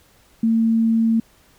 sine tone, 226.1 Hz, A3, 47 cents sharp, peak -14 dBFS, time 0.43-1.2 s, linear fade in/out 5 ms, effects pink hiss -55 dBFS RMS until 1.58 s

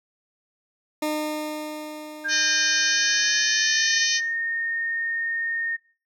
20% pulse tone with exponential decay, 304.7 Hz, D#4, 36 cents flat, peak -18 dBFS, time 1.02-4.34 s, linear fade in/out 5 ms, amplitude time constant 720 ms
sine tone with pitch glide, 1600 to 1837.9 Hz, G6 to A#6, +35 to -25 cents, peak -24 dBFS, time 2.24-5.77 s, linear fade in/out 20 ms, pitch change +240 cents, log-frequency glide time 2.86-4.1 s
harmonic tone, 612 Hz, D#5, 29 cents flat, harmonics 3 / 4 / 5 / 6 / 7 / 8 / 9 / 10, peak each -30 / -30 / -30 / -31 / -29 / -32 / -28 / -26 dBFS, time 2.28-4.21 s, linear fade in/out 50 ms
effects noise-tail reverb RT60 0.4 s tail -20 dB re dry

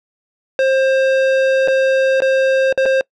square tone with dropouts, 531 Hz, C5, 25 cents sharp, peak -12 dBFS, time 0.59-3.01 s, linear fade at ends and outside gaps 1 ms, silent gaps 1.676-1.682 / 2.204-2.22 / 2.726-2.776 / 2.856-2.86 s, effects noise-tail reverb RT60 0.1 s tail -25 dB re dry + low-pass 3000 Hz 12 dB/octave

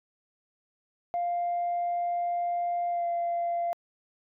sine tone with pitch glide, 698.5 to 689.3 Hz, F5 to F5, 0 to -23 cents, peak -25 dBFS, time 1.14-3.73 s, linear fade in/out 0 ms, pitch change -23 cents, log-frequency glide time 2.9-3.06 s, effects tanh soft clip ceiling -23 dBFS

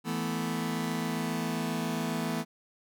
sawtooth chord, E suspended fourth, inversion none, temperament just, 164.81 / 219.8 / 247.2 Hz, E3 / A3 / B3, 0 / -2 / +2 cents, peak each -30 dBFS, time 0.04-2.45 s, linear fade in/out 50 ms, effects none

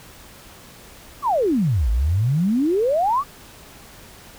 sine exponential two-way sweep, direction down then up, 1209 to 51.91 to 1209 Hz, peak -16 dBFS, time 1.22-3.24 s, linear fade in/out 50 ms, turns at 1.9 s, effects pink hiss -44 dBFS RMS until 4.38 s

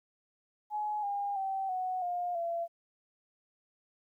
sine tone with pitch steps, 843 / 807.3 / 773 / 740.3 / 708.9 / 678.8 Hz, G#5 / G#5 / G5 / F#5 / F5 / F5, +26 / -49 / -24 / +1 / +26 / -49 cents, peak -31 dBFS, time 0.7-2.68 s, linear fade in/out 50 ms, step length 330 ms, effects 12-bit

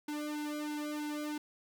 sawtooth tone with flanger, 298.7 Hz, D4, 29 cents sharp, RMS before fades -38 dBFS, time 0.08-1.38 s, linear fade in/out 5 ms, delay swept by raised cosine 1.6 to 2.25 ms, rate 3.1 Hz, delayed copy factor -1, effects none

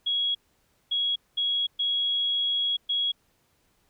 sine tone bursts at uneven times, 3322 Hz, G#7, in tune, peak -23 dBFS, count 5, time 0.06-0.35 / 0.91-1.16 / 1.37-1.67 / 1.79-2.77 / 2.89-3.12 s, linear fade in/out 10 ms, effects pink hiss -68 dBFS RMS until 3.89 s

